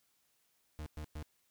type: tone bursts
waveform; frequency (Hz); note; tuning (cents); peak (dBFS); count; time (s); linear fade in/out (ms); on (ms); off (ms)
40% pulse; 76.7; D#2; -24; -40; 3; 0.79-1.226; 0; 72; 110
effects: white hiss -75 dBFS RMS until 1.5 s